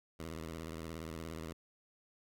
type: tone with vibrato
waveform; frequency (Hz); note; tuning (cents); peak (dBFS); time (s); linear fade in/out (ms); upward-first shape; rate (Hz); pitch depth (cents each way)
10% pulse; 81; E2; -30; -34; 0.19-1.53; 10; square; 17; 87
effects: none